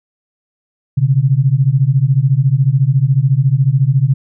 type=beating tone pair; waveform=sine; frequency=127.8 / 141.8 Hz; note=C3 / C#3; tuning=-40 / +40 cents; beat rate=14 Hz; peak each=-12 dBFS; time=0.97-4.14 s; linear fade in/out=10 ms; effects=none